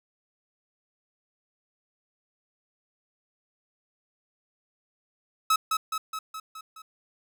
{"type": "tone with echo", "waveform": "45% pulse", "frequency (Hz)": 1289, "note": "E6", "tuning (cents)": -39, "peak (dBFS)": -19, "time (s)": [5.5, 5.56], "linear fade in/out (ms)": 5, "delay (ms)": 210, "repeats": 6, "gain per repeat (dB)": -4, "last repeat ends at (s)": 6.82, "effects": []}